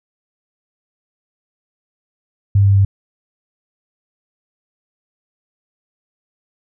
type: tone with pitch steps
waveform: sine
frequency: 99.8 / 99.05 / 98.31 Hz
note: G2 / G2 / G2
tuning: +32 / +18 / +5 cents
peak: -8 dBFS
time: 2.55-2.85 s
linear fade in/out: 5 ms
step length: 100 ms
effects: none